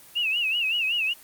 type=tone with vibrato; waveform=sine; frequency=2717 Hz; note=F7; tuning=48 cents flat; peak=-22 dBFS; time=0.15-1.14 s; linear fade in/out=20 ms; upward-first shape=sine; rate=5.3 Hz; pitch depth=130 cents each way; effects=white hiss -49 dBFS RMS until 1.23 s + Opus 24 kbps